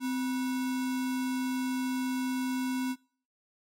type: tone with sample-and-hold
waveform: sine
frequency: 257.7 Hz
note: C4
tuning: 26 cents flat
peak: -28 dBFS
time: 0-2.96 s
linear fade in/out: 50 ms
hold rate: 1225 Hz
effects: noise-tail reverb RT60 0.5 s tail -24 dB re dry + MP3 64 kbps